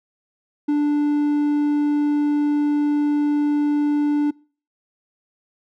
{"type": "tone", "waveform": "triangle", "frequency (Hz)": 293.7, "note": "D4", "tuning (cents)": 0, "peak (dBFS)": -14, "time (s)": [0.68, 4.31], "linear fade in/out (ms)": 10, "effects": ["noise-tail reverb RT60 0.4 s tail -24 dB re dry"]}